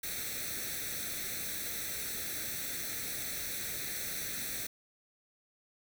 white noise with comb filter, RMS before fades -38 dBFS, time 0.03-4.67 s, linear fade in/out 5 ms, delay 0.5 ms, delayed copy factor +0.8, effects none

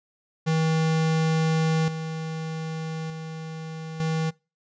square tone with level steps, 160 Hz, D#3, 49 cents sharp, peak -21 / -30 / -34 / -24 dBFS, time 0.46-4.31 s, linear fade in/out 20 ms, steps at 1.88 / 3.1 / 4 s, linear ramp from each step 2 ms, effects noise-tail reverb RT60 0.3 s tail -24 dB re dry + resampled to 16000 Hz

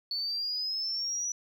sine exponential sweep, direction up, 4435 to 5920 Hz, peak -29 dBFS, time 0.11-1.32 s, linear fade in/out 2 ms, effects tanh soft clip ceiling -25 dBFS

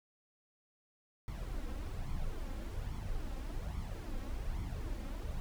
brown noise with flanger, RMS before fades -39 dBFS, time 1.28-5.4 s, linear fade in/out 0 ms, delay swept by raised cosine 0.9 to 3.8 ms, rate 1.2 Hz, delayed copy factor +0.6, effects none

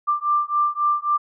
sine beating tone pair, 1182 / 1185.7 Hz, D6 / D6, +11 / +16 cents, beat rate 3.7 Hz, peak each -21 dBFS, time 0.07-1.18 s, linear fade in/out 20 ms, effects none

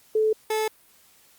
sine / 30% pulse tone pair in turn, 434.7 / 434.7 Hz, A4 / A4, -21 / -21 cents, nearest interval unison, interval 0 cents, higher neither, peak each -18 / -20 dBFS, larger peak first, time 0.15-0.33 / 0.5-0.68 s, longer neither, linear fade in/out 5 ms, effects white hiss -57 dBFS RMS until 1.38 s + Opus 48 kbps

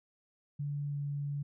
sine tone with pitch glide, 144.3 to 143.3 Hz, D3 to D3, -30 to -42 cents, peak -33 dBFS, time 0.59-1.43 s, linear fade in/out 10 ms, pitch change -12 cents, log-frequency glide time 0.89-0.96 s, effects none

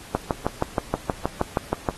click train, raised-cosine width 1 ms, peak -7 dBFS, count 12, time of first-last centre 0.15-1.888 s, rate 6.33 Hz, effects pink hiss -43 dBFS RMS until 1.97 s + AAC 32 kbps

